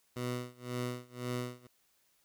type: tone with tremolo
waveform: 15% pulse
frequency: 123.47 Hz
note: B2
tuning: in tune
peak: -27 dBFS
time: 0.16-1.67 s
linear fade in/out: 5 ms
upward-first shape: sine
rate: 1.9 Hz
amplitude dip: 95%
effects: white hiss -72 dBFS RMS until 2.24 s